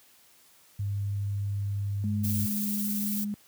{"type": "tone", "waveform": "sine", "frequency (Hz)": 100.7, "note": "G2", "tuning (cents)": 47, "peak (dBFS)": -27, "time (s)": [0.79, 2.46], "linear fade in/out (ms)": 5}
{"type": "tone with pitch glide", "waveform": "sine", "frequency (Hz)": [209.3, 206.3], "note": ["G#3", "G#3"], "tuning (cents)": [14, -11], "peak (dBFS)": -29, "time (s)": [2.04, 3.34], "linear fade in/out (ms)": 0, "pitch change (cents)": -25, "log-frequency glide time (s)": [2.19, 2.73]}
{"type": "noise with tremolo", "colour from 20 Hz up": "violet", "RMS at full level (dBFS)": -32, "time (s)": [2.23, 3.25], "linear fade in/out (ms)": 20, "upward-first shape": "triangle", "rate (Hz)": 18, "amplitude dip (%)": 25}
{"effects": ["white hiss -59 dBFS RMS until 3.47 s", "high-pass 60 Hz 12 dB/octave"]}